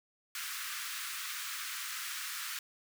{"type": "high-pass noise", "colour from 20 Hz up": "pink", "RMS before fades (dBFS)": -40, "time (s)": [0.35, 2.59], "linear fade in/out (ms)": 2, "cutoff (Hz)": 1200, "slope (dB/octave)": 48, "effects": []}